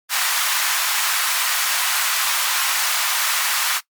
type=high-pass noise; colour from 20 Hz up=pink; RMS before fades=-20 dBFS; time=0.09-3.81 s; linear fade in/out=50 ms; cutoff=1000 Hz; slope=24 dB/octave; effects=noise-tail reverb RT60 0.1 s tail -19 dB re dry + MP3 96 kbps